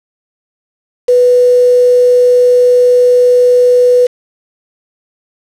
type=tone with quantisation; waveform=sine; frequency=493.9 Hz; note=B4; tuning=in tune; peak=-4 dBFS; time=1.08-4.07 s; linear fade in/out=10 ms; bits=4; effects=low-pass 7000 Hz 12 dB/octave